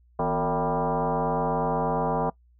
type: tone with frequency modulation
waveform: sine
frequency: 160.8 Hz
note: E3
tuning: 43 cents flat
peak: -22 dBFS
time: 0.19-2.3 s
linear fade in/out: 5 ms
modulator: 205 Hz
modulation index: 4.3
effects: noise-tail reverb RT60 0.1 s tail -22 dB re dry + added 60 Hz sine -56 dBFS peak until 2.59 s